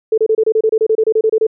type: tone bursts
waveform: sine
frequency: 440 Hz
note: A4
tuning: in tune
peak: -9 dBFS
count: 16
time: 0.12-1.468 s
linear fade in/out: 5 ms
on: 58 ms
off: 28 ms
effects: none